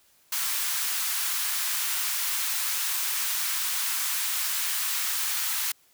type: high-pass noise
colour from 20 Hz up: white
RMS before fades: -28 dBFS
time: 0.32-5.72 s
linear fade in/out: 5 ms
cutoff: 980 Hz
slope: 24 dB/octave
effects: white hiss -62 dBFS RMS until 5.93 s